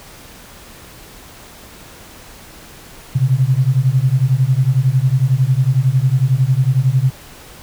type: beating tone pair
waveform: sine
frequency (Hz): 125.4 / 136.4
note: B2 / C#3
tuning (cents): +27 / -28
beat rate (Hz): 11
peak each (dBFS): -14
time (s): 3.15-7.11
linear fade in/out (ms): 10
effects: pink hiss -39 dBFS RMS until 7.62 s